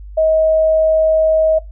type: tone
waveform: sine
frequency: 634 Hz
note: D#5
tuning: 32 cents sharp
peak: -10 dBFS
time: 0.17-1.59 s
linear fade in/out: 10 ms
effects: noise-tail reverb RT60 0.2 s tail -19 dB re dry + added 50 Hz sine -30 dBFS peak until 1.71 s